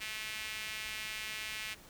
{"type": "tone with high-pass filter", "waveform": "sawtooth", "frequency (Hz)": 216.6, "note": "A3", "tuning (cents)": -27, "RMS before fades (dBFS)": -41, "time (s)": [0, 1.75], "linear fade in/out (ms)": 20, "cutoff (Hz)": 2300, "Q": 2.2, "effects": ["pink hiss -56 dBFS RMS until 1.89 s"]}